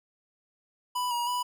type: tone with pitch steps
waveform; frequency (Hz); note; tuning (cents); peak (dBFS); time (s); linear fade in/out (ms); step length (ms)
square; 990 / 956 / 985; B5 / A#5 / B5; +4 / +43 / -5; -28; 0.95-1.43; 10; 160
effects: none